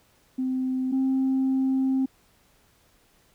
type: tone pair in turn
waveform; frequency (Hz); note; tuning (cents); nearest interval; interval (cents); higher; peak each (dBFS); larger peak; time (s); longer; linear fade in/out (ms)
sine; 258.8 / 264.5; C4 / C4; -19 / +19; unison; 38; second; -23 / -19; second; 0.38-0.92 / 0.92-2.06; second; 10
effects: tanh soft clip ceiling -18 dBFS + pink hiss -62 dBFS RMS until 3.34 s